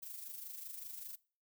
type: noise with amplitude modulation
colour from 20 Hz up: violet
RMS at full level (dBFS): -45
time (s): 0.02-1.16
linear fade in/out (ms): 10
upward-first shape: sine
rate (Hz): 25.2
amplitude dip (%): 55
effects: noise-tail reverb RT60 0.4 s tail -22 dB re dry